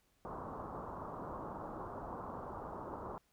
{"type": "low-pass noise", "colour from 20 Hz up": "white", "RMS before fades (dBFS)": -45, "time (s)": [0.25, 3.18], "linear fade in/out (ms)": 0, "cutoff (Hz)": 1200, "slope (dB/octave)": 48, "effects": ["pink hiss -75 dBFS RMS until 3.32 s"]}